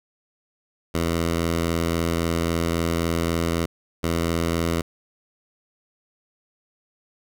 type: tone pair in turn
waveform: 10% pulse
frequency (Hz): 83.7 / 83.7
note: E2 / E2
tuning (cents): +27 / +27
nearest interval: unison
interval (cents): 0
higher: neither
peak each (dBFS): -13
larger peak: neither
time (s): 0.94-3.66 / 4.03-4.82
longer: first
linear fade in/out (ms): 10
effects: none